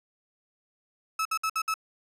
35% pulse tone bursts, 1300 Hz, E6, 24 cents flat, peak -24 dBFS, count 5, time 1.19-1.741 s, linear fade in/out 5 ms, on 63 ms, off 59 ms, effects resampled to 32000 Hz

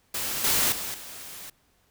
white noise with level steps, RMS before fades -30 / -23 / -33 / -41 dBFS, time 0.14-1.5 s, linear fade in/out 5 ms, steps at 0.44 / 0.72 / 0.94 s, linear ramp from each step 2 ms, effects pink hiss -66 dBFS RMS until 1.9 s

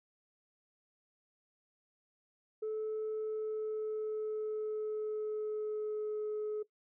sine tone with pitch glide, 433.9 to 425.2 Hz, A4 to G#4, -24 to +41 cents, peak -32 dBFS, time 2.62-6.63 s, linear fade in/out 10 ms, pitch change -35 cents, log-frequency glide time 3.17-6.27 s, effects noise-tail reverb RT60 0.1 s tail -19 dB re dry + tanh soft clip ceiling -32 dBFS

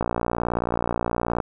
click train, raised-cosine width 1 ms, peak -9 dBFS, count 83, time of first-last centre 0.01-1.402 s, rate 58.9 Hz, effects none

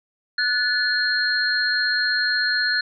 sine tone cluster, 1476 / 1731 / 4220 Hz, F#6 / A6 / C8, -5 / -29 / +14 cents, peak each -23 dBFS, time 0.38-2.81 s, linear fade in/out 5 ms, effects none

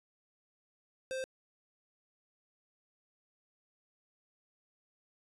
square tone, 523.3 Hz, C5, in tune, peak -36 dBFS, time 1.11-1.24 s, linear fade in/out 0 ms, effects resampled to 24000 Hz

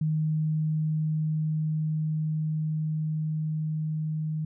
sine tone with level ramp, 155.56 Hz, D#3, in tune, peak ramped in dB -23 to -27 dBFS, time 0.01-4.45 s, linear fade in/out 5 ms, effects none

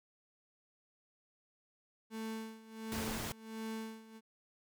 35% pulse tone with tremolo, 221.8 Hz, A3, 14 cents sharp, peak -37 dBFS, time 2.1-4.21 s, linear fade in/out 50 ms, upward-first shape sine, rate 1.4 Hz, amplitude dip 85%
pink noise, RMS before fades -41 dBFS, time 2.92-3.32 s, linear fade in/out 0 ms
effects none

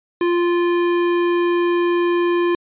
sine tone with hard clipping, 347.8 Hz, F4, 7 cents flat, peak -17 dBFS, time 0.21-2.55 s, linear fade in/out 2 ms, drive 16 dB, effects resampled to 8000 Hz

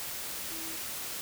sine tone in noise, 324.6 Hz, E4, 27 cents flat, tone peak -46 dBFS, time 0.51-0.76 s, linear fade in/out 0 ms, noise white, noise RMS -38 dBFS, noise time 0-1.21 s, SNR -11 dB, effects none

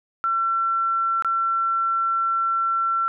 sine tone with dropouts, 1350 Hz, E6, 41 cents sharp, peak -19 dBFS, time 0.24-3.08 s, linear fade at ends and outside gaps 0 ms, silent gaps 1.223-1.247 s, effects none

